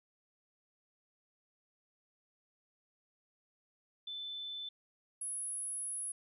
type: tone pair in turn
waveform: sine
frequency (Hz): 3520 / 10698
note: A7 / E9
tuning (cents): 0 / +24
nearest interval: octave + perfect fifth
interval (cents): 1924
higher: second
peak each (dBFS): -40 / -37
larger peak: second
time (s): 4.07-4.69 / 5.21-6.12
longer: second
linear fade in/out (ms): 5
effects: none